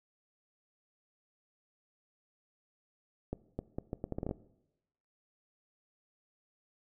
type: accelerating click train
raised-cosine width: 2 ms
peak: -22 dBFS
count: 11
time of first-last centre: 3.33-4.311 s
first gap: 260 ms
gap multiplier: 0.75
effects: noise-tail reverb RT60 0.9 s tail -19 dB re dry